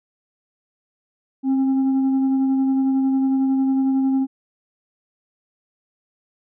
sine tone with frequency modulation, 266.5 Hz, C4, 32 cents sharp, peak -15 dBFS, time 1.43-4.27 s, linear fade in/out 50 ms, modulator 544 Hz, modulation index 0.21, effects tanh soft clip ceiling -11 dBFS

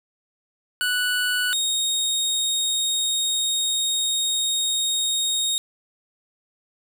25% pulse tone pair in turn, 1480 / 3729 Hz, F#6 / A#7, 0 / 0 cents, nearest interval octave + major third, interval 1600 cents, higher second, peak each -17 dBFS, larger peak neither, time 0.81-1.53 / 1.53-5.58 s, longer second, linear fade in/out 0 ms, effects 9-bit

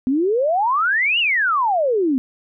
sine exponential two-way sweep, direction up then down, 248.2 to 2960 to 248.2 Hz, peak -15 dBFS, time 0.07-2.18 s, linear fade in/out 0 ms, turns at 1.19 s, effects none

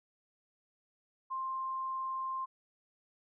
sine tone, 1053 Hz, C6, 11 cents sharp, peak -34 dBFS, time 1.3-2.46 s, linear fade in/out 20 ms, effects none

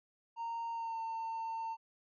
triangle tone with pitch glide, 924 to 903.9 Hz, A#5 to A5, -16 to +46 cents, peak -34 dBFS, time 0.36-1.77 s, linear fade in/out 50 ms, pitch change -38 cents, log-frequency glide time 0.72-0.99 s, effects tanh soft clip ceiling -31 dBFS + resampled to 16000 Hz

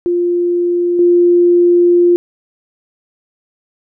sine tone with level steps, 349.9 Hz, F4, 3 cents sharp, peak -11 / -6 dBFS, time 0.06-2.16 s, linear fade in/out 0 ms, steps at 0.99 s, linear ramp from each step 2 ms, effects none

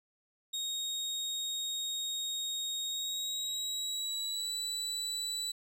30% pulse tone with pitch glide, 3740 to 3956 Hz, A#7 to B7, +5 to +2 cents, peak -31 dBFS, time 0.53-5.52 s, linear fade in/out 10 ms, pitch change +97 cents, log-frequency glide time 2.82-4.53 s, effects none

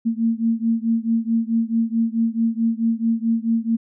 sine beating tone pair, 226.1 / 230.7 Hz, A3 / A#3, +47 / -18 cents, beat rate 4.6 Hz, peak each -20 / -21 dBFS, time 0.05-3.77 s, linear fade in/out 20 ms, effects none

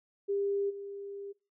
sine tone with level steps, 400 Hz, G4, 35 cents sharp, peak -28 / -39 dBFS, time 0.28-1.33 s, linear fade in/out 20 ms, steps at 0.69 s, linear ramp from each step 20 ms, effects noise-tail reverb RT60 0.3 s tail -23 dB re dry

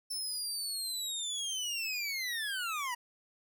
25% pulse linear sweep, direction down, 5320 to 938 Hz, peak -30 dBFS, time 0.1-2.95 s, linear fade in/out 10 ms, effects none

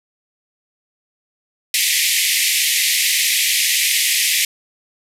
pink band-pass noise, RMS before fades -17 dBFS, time 1.74-4.45 s, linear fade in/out 2 ms, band 1900 to 14000 Hz, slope 96 dB/octave, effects none

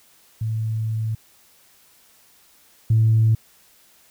sine tone pair in turn, 110.7 / 111.14 Hz, A2 / A2, +11 / +18 cents, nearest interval unison, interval 7 cents, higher second, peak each -21 / -12 dBFS, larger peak second, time 0.41-1.15 / 2.9-3.35 s, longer first, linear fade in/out 5 ms, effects tanh soft clip ceiling -9 dBFS + white hiss -55 dBFS RMS until 4.1 s

